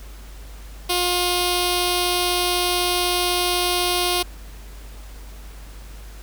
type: tone with notch filter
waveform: 5% pulse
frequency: 356 Hz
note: F4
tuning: 33 cents sharp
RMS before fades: -21 dBFS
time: 0.89-4.23 s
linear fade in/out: 10 ms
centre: 1700 Hz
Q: 0.93
effects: added 50 Hz sine -36 dBFS peak until 6.22 s + pink hiss -46 dBFS RMS until 6.22 s